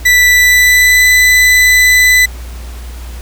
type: tone with pitch glide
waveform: 40% pulse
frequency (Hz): 1975.5 to 1997.3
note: B6 to B6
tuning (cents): 0 to +19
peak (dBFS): -4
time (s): 0.05-2.26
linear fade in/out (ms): 10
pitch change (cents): +19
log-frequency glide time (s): 0.3-1.05
effects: added 60 Hz sine -23 dBFS peak until 3.21 s + pink hiss -35 dBFS RMS until 3.21 s